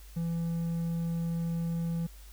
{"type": "tone", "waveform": "triangle", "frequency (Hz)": 167.4, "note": "E3", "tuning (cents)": 27, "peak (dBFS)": -27, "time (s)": [0.16, 2.07], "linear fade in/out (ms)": 10, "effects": ["added 50 Hz sine -47 dBFS peak until 2.32 s", "white hiss -57 dBFS RMS until 2.32 s"]}